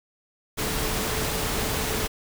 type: tone in noise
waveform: sine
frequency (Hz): 436.3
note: A4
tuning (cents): -15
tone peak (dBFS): -36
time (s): 0.57-2.08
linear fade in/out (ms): 20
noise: pink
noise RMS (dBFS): -27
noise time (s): 0.57-2.08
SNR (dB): -12
effects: none